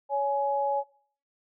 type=tone pair together; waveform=sine; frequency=560 / 839 Hz; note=C#5 / G#5; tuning=+18 / +17 cents; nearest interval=perfect fifth; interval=699 cents; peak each=-28 / -26 dBFS; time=0.09-0.84 s; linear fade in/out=50 ms; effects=noise-tail reverb RT60 0.5 s tail -19 dB re dry

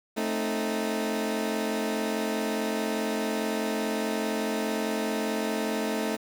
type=chord; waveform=20% pulse; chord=A diminished; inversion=none; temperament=equal with one note detuned; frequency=220 / 264.8 / 311.1 Hz; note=A3 / C4 / Eb4; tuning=0 / +21 / 0 cents; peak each=-24 / -30 / -28 dBFS; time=0.16-6.17 s; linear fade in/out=20 ms; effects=8-bit

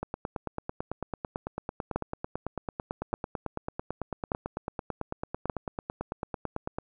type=two click trains; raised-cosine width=1 ms; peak=-13 / -18 dBFS; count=4 / 62; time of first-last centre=1.96-5.498 / 0.03-6.785 s; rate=0.848 / 9.03 Hz; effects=none

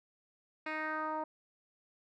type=tone with low-pass filter sweep; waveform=10% pulse; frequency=311.1 Hz; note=D#4; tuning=in tune; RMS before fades=-37 dBFS; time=0.66-1.24 s; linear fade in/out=5 ms; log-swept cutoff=2700 to 840 Hz; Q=2.8; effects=none

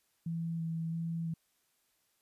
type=tone with vibrato; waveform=sine; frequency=164.81 Hz; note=E3; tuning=in tune; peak=-33 dBFS; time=0.26-1.34 s; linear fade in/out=5 ms; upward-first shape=square; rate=1.5 Hz; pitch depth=12 cents each way; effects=white hiss -75 dBFS RMS until 2.21 s + resampled to 32000 Hz

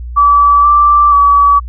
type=tone with pitch steps; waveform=sine; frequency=1152 / 1171 / 1142 Hz; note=D6 / D6 / D6; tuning=-34 / -5 / -49 cents; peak=-4 dBFS; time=0.16-1.6 s; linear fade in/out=20 ms; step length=480 ms; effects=added 60 Hz sine -21 dBFS peak until 1.68 s

